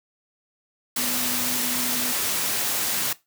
sine tone in noise, 246.9 Hz, B3, in tune, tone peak -33 dBFS, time 0.98-2.12 s, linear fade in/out 5 ms, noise white, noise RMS -25 dBFS, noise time 0.96-3.13 s, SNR -11 dB, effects noise-tail reverb RT60 0.2 s tail -18 dB re dry + high-pass 100 Hz 12 dB/octave

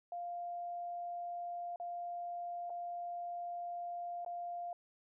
sine tone with dropouts, 698.5 Hz, F5, in tune, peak -39 dBFS, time 0.12-4.73 s, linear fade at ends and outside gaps 2 ms, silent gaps 1.76-1.799 / 2.697-2.702 / 4.248-4.262 s, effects none

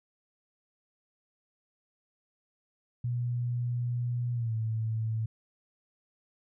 sine tone with pitch glide, 121.3 to 111.23 Hz, B2 to A2, -31 to +19 cents, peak -28 dBFS, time 3.04-5.26 s, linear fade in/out 5 ms, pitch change -150 cents, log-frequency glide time 4.33-4.54 s, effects none

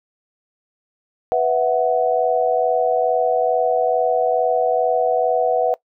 sine chord, B suspended fourth, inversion none, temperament just, 493.9 / 658.5 / 740.8 Hz, B4 / E5 / F#5, 0 / -2 / +2 cents, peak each -19 dBFS, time 1.32-5.74 s, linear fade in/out 0 ms, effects noise-tail reverb RT60 0.1 s tail -21 dB re dry

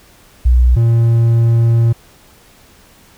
sine / triangle tone pair in turn, 61.4 / 115.91 Hz, B1 / A#2, -9 / -9 cents, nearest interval major seventh, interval 1100 cents, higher second, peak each -6 dBFS, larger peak neither, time 0.45-0.76 / 0.76-1.93 s, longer second, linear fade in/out 10 ms, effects pink hiss -46 dBFS RMS until 3.17 s

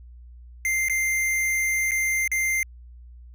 square tone with dropouts, 2093 Hz, C7, in tune, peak -22 dBFS, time 0.65-2.63 s, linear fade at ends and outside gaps 1 ms, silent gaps 0.885-0.897 / 1.91-1.917 / 2.277-2.316 s, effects added 60 Hz sine -42 dBFS peak until 3.34 s

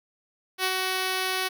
5% pulse tone with ADSR envelope, 374.5 Hz, F#4, 21 cents sharp, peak -11 dBFS, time 0.58-1.49 s, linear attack 61 ms, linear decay 60 ms, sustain -3 dB, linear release 17 ms, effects none

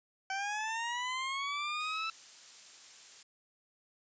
20% pulse linear sweep, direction up, 765 to 1325 Hz, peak -29 dBFS, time 0.3-2.1 s, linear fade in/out 2 ms
blue noise, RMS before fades -48 dBFS, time 1.8-3.23 s, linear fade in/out 5 ms
effects resampled to 16000 Hz

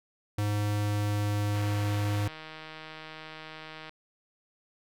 square tone with pitch glide, 103.83 to 103.05 Hz, G#2 to G#2, 0 to -13 cents, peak -27 dBFS, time 0.38-2.28 s, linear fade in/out 5 ms, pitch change -13 cents, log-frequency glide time 0.78-1.89 s
click train, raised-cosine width 0.3 ms, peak -27 dBFS, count 369, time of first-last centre 1.55-3.894 s, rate 157 Hz
effects none

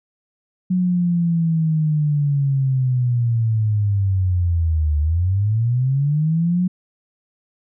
sine linear two-way sweep, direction down then up, 184.2 to 73.42 to 184.2 Hz, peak -15 dBFS, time 0.7-6.68 s, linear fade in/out 10 ms, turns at 4.99 s, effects none

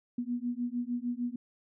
sine beating tone pair, 239.4 / 246 Hz, A#3 / B3, +46 / -7 cents, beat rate 6.6 Hz, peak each -34 / -34 dBFS, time 0.18-1.36 s, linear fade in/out 5 ms, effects none

